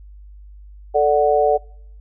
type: chord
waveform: sine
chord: D major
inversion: second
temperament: equal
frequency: 440 / 587.3 / 740 Hz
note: A4 / D5 / F#5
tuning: 0 / 0 / 0 cents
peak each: -17 dBFS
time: 0.94-1.58 s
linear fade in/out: 20 ms
effects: noise-tail reverb RT60 0.7 s tail -25 dB re dry + added 50 Hz sine -38 dBFS peak until 2 s